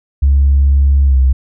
sine tone with pitch glide, 69.4 to 65.5 Hz, C#2 to C2, +3 to +2 cents, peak -5 dBFS, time 0.22-1.33 s, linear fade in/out 10 ms, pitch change -101 cents, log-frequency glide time 1.05-1.17 s, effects tanh soft clip ceiling -3 dBFS

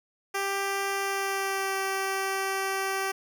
10% pulse tone with pitch glide, 394 to 387.2 Hz, G4 to G4, +9 to -21 cents, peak -19 dBFS, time 0.34-3.12 s, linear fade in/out 10 ms, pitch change -30 cents, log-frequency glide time 1-1.78 s, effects none

